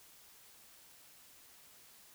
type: silence
effects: white hiss -60 dBFS RMS until 2.14 s